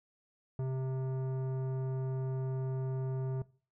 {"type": "tone with tanh clipping", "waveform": "sine", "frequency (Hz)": 131.3, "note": "C3", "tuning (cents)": 6, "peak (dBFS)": -34, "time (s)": [0.59, 3.42], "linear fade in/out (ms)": 2, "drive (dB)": 14, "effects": ["noise-tail reverb RT60 0.4 s tail -21 dB re dry"]}